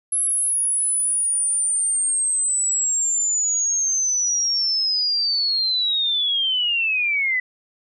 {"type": "linear sweep", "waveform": "sine", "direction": "down", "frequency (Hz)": [11000, 1975.5], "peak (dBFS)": -18, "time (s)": [0.12, 7.4], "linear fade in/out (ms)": 5, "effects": []}